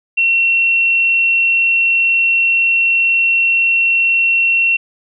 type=tone; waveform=sine; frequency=2721 Hz; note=F7; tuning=46 cents flat; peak=-10 dBFS; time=0.17-4.77 s; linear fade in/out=10 ms; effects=none